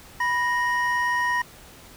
triangle tone pair together, 982.7 / 1864.7 Hz, B5 / A#6, -9 / 0 cents, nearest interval major seventh, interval 1109 cents, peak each -22 dBFS, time 0.2-1.42 s, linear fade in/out 5 ms, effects pink hiss -47 dBFS RMS until 1.96 s

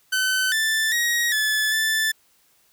sawtooth tone with pitch steps, 1521 / 1765 / 1891 / 1729 / 1758 Hz, F#6 / A6 / A#6 / A6 / A6, +47 / +5 / +24 / -31 / -2 cents, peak -16 dBFS, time 0.12-2.12 s, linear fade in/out 10 ms, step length 400 ms, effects white hiss -61 dBFS RMS until 2.72 s

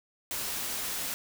white noise, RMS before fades -34 dBFS, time 0.31-1.14 s, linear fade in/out 0 ms, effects none

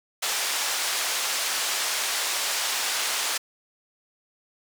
white band-pass noise, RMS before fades -27 dBFS, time 0.22-3.38 s, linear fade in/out 10 ms, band 620 to 7500 Hz, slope 12 dB/octave, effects none

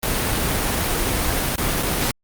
pink noise with dropouts, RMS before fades -21 dBFS, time 0.03-2.11 s, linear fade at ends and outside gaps 0 ms, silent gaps 1.557-1.581 / 1.827-1.832 s, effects Opus 32 kbps

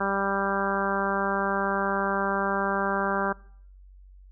harmonic tone, 196.9 Hz, G3, 8 cents sharp, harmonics 1 / 2 / 3 / 4 / 5 / 6 / 7 / 8, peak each -32 / -32 / -32 / -32 / -32 / -32 / -32 / -32 dBFS, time 0-3.33 s, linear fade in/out 10 ms, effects noise-tail reverb RT60 0.6 s tail -23 dB re dry + added 47 Hz sine -47 dBFS peak until 4.31 s

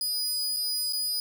sawtooth tone with dropouts, 4951 Hz, D#8, 9 cents flat, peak -24 dBFS, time 0.01-1.2 s, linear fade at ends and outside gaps 1 ms, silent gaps 0.564-0.568 / 0.925-0.932 s, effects none

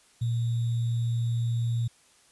sine tone with sample-and-hold, 117.1 Hz, A#2, 8 cents sharp, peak -24 dBFS, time 0.21-1.88 s, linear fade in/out 10 ms, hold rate 3675 Hz, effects white hiss -60 dBFS RMS until 2.31 s + resampled to 24000 Hz

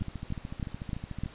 two click trains, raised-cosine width 5 ms, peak -24 / -19 dBFS, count 18 / 5, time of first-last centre 0.01-1.26 / 0.02-1.236 s, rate 13.6 / 3.29 Hz, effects pink hiss -51 dBFS RMS until 1.34 s + resampled to 8000 Hz

